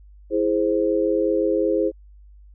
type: chord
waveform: sine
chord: E augmented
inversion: none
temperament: equal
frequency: 329.6 / 415.3 / 523.3 Hz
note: E4 / G#4 / B#4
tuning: 0 / 0 / 0 cents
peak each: -22 dBFS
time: 0.3-1.92 s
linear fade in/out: 50 ms
effects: added 50 Hz sine -44 dBFS peak until 2.54 s